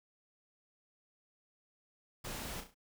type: noise with echo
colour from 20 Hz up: pink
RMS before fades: -43 dBFS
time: 2.24-2.61 s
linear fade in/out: 10 ms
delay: 34 ms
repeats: 4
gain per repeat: -7 dB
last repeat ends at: 2.746 s
effects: none